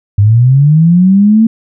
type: linear sweep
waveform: sine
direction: up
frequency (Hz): 98 to 227.5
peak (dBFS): -3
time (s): 0.18-1.47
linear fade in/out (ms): 5
effects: none